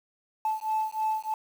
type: beating tone pair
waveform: sine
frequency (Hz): 870 / 873.2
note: A5 / A5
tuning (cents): -20 / -13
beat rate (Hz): 3.2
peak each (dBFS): -28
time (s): 0.45-1.34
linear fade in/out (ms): 2
effects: tanh soft clip ceiling -21 dBFS + 8-bit